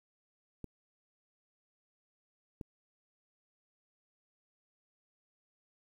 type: clicks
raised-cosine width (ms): 3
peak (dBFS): -29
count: 2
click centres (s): 0.643 / 2.612
effects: 10-bit